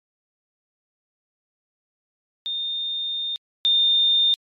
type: tone pair in turn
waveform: sine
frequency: 3639 / 3625 Hz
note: A#7 / A#7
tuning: -42 / -49 cents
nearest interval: unison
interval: 7 cents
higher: first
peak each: -24 / -15 dBFS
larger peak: second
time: 2.46-3.36 / 3.65-4.34 s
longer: first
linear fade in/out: 0 ms
effects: MP3 64 kbps